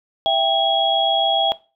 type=tone cluster; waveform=sine; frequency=662 / 789 / 3315 Hz; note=E5 / G5 / G#7; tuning=+7 / +11 / -4 cents; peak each=-19 dBFS; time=0.26-1.52 s; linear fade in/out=0 ms; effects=noise-tail reverb RT60 0.3 s tail -18 dB re dry